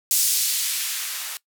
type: noise with band-pass filter sweep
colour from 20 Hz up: violet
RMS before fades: -24 dBFS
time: 0.11-1.37 s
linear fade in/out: 0 ms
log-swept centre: 6000 to 1000 Hz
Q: 0.78
effects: noise-tail reverb RT60 0.1 s tail -20 dB re dry